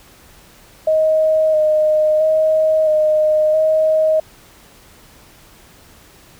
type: tone with vibrato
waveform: sine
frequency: 622.3 Hz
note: D#5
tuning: in tune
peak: -11 dBFS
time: 0.87-4.2 s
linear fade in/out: 5 ms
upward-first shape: square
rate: 0.75 Hz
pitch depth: 17 cents each way
effects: pink hiss -46 dBFS RMS until 6.39 s